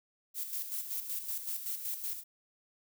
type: noise with tremolo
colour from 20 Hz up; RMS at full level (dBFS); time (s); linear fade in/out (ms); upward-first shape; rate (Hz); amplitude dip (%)
violet; -36; 0.34-2.24; 50; square; 5.3; 55
effects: none